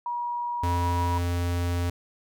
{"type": "tone with pitch glide", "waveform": "sine", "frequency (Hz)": [959, 967.3], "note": ["A#5", "B5"], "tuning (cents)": [49, -36], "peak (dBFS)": -27, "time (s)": [0.06, 1.18], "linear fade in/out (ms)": 2, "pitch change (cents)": 15, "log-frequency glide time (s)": [0.59, 0.74]}
{"type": "tone", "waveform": "square", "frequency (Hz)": 87.31, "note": "F2", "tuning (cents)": 0, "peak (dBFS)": -25, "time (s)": [0.63, 1.9], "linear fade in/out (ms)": 5}
{"effects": []}